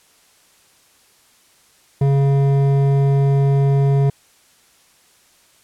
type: tone with hard clipping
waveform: triangle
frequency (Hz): 138.59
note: C#3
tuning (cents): 0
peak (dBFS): -14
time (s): 2.01-4.1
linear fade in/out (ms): 5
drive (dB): 14
effects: white hiss -54 dBFS RMS until 5.63 s + low-pass 11000 Hz 12 dB/octave